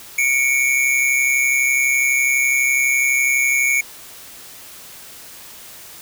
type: tone pair together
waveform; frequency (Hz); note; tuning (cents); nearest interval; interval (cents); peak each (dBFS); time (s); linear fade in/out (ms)
square; 2217 / 2349; C#7 / D7; 0 / 0; minor second; 100; -17 / -20; 0.18-3.81; 5
effects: white hiss -39 dBFS RMS until 6.01 s